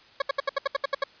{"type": "tone bursts", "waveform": "20% pulse", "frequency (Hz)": 553, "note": "C#5", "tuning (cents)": -4, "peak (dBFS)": -17, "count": 10, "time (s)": [0.2, 1.039], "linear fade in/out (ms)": 5, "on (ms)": 20, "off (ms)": 71, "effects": ["white hiss -54 dBFS RMS until 1.2 s", "resampled to 11025 Hz"]}